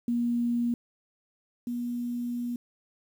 sine tone pair in turn, 238.2 / 241 Hz, A#3 / B3, +38 / -42 cents, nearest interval unison, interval 20 cents, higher second, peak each -24 / -29 dBFS, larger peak first, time 0.08-0.74 / 1.67-2.56 s, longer second, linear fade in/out 2 ms, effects 9-bit

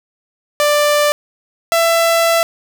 sawtooth tone pair in turn, 590 / 667.7 Hz, D5 / E5, +8 / +22 cents, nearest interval major second, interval 214 cents, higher second, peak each -7 dBFS, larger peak neither, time 0.6-1.12 / 1.72-2.43 s, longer second, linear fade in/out 0 ms, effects none

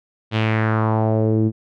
sawtooth tone with low-pass filter sweep, 110 Hz, A2, in tune, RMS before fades -18 dBFS, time 0.31-1.52 s, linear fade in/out 50 ms, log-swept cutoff 3400 to 280 Hz, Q 2.7, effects none

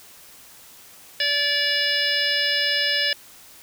harmonic tone with a mistuned harmonic, 578 Hz, D5, 28 cents flat, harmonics 1 / 3 / 4 / 5 / 6 / 7 / 8 / 9, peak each -32 / -24 / -31 / -26 / -29 / -31 / -30 / -26 dBFS, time 1.2-3.13 s, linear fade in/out 2 ms, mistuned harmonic 8, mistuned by +79 cents, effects white hiss -47 dBFS RMS until 3.62 s

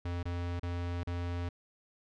square tone with dropouts, 87.31 Hz, F2, in tune, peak -34 dBFS, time 0.05-1.49 s, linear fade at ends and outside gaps 5 ms, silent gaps 0.23-0.254 / 0.596-0.63 / 1.034-1.071 s, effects low-pass 4000 Hz 12 dB/octave

